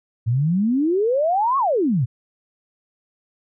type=exponential two-way sweep; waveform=sine; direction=up then down; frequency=109.3 to 1133 to 109.3 Hz; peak=-16 dBFS; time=0.26-2.06 s; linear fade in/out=20 ms; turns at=1.58 s; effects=none